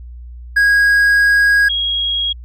triangle / sine tone pair in turn, 1645 / 3290 Hz, G#6 / G#7, -17 / -17 cents, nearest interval octave, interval 1200 cents, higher second, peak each -7 / -15 dBFS, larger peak first, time 0.56-1.69 / 1.69-2.33 s, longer first, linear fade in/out 10 ms, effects added 60 Hz sine -30 dBFS peak until 2.44 s

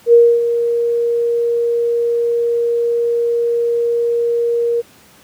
sine tone with ADSR envelope, 470.5 Hz, A#4, 16 cents sharp, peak -3 dBFS, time 0.06-4.82 s, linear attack 71 ms, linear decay 270 ms, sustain -10 dB, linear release 23 ms, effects pink hiss -46 dBFS RMS until 5.23 s + high-pass 100 Hz 12 dB/octave

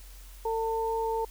sine tone pair together, 450.6 / 899.6 Hz, A4 / A5, +41 / +38 cents, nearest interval octave, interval 1197 cents, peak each -29 / -30 dBFS, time 0.45-1.25 s, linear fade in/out 5 ms, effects added 45 Hz sine -45 dBFS peak until 1.3 s + white hiss -54 dBFS RMS until 1.3 s

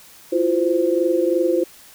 sine tone cluster, 334.8 / 357.7 / 517 Hz, E4 / F4 / C5, +27 / +41 / -21 cents, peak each -20 dBFS, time 0.32-1.64 s, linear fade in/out 10 ms, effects white hiss -46 dBFS RMS until 1.94 s

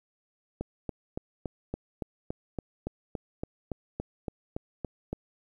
click train, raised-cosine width 2 ms, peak -19 dBFS, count 17, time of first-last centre 0.61-5.13 s, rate 3.54 Hz, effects 10-bit

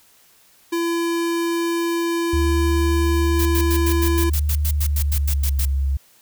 square tone, 337.6 Hz, E4, 41 cents sharp, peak -20 dBFS, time 0.72-4.3 s, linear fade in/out 10 ms
sine tone with pitch glide, 74.1 to 68.34 Hz, D2 to C#2, +16 to -24 cents, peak -17 dBFS, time 2.33-5.97 s, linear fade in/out 5 ms, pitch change -140 cents, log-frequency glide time 4.7-5.74 s
blue noise bursts, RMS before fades -26 dBFS, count 15, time 3.39-5.653 s, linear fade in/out 5 ms, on 65 ms, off 92 ms
effects white hiss -54 dBFS RMS until 6.21 s

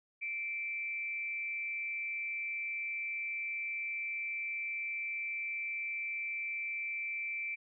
sine tone with frequency modulation, 2337 Hz, D7, 9 cents flat, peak -35 dBFS, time 0.21-7.56 s, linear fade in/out 20 ms, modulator 209 Hz, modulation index 0.35, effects none

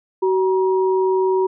sine tone pair together, 377.3 / 952 Hz, F#4 / A#5, +34 / +36 cents, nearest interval octave + major third, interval 1602 cents, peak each -15 / -23 dBFS, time 0.22-1.47 s, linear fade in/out 10 ms, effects none

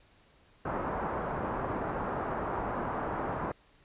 white low-pass noise, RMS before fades -34 dBFS, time 0.65-3.52 s, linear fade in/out 5 ms, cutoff 1200 Hz, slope 24 dB/octave, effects pink hiss -63 dBFS RMS until 3.84 s + resampled to 8000 Hz

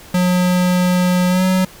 square tone with pitch glide, 180.5 to 185.9 Hz, F#3 to F#3, -43 to +8 cents, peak -13 dBFS, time 0.14-1.65 s, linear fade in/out 5 ms, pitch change +51 cents, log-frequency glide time 1.29-1.43 s, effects pink hiss -40 dBFS RMS until 1.8 s

